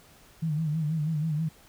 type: tone with vibrato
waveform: sine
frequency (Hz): 155.56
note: D#3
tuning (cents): 0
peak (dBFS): -25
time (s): 0.42-1.49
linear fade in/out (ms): 10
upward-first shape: sine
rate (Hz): 6.2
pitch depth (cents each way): 87
effects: pink hiss -56 dBFS RMS until 1.68 s